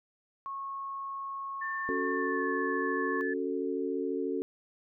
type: tone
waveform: sine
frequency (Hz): 1095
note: C#6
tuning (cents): -22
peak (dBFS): -35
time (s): 0.46-3.21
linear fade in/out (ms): 0
type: tone with pitch glide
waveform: sine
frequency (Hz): 1785 to 1737.2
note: A6 to A6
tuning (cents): +24 to -23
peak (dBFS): -34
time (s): 1.61-3.34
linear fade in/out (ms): 10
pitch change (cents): -47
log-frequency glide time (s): 2.13-2.44
type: chord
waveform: sine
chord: F# minor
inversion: second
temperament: just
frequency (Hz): 277.5 / 370 / 444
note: C#4 / F#4 / A4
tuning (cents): +2 / 0 / +16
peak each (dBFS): -34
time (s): 1.89-4.42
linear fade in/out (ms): 0
effects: none